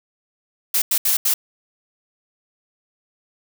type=noise bursts at uneven times; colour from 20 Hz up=blue; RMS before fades=-18 dBFS; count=4; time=0.74-0.82 / 0.91-0.98 / 1.05-1.17 / 1.25-1.34 s; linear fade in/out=5 ms; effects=none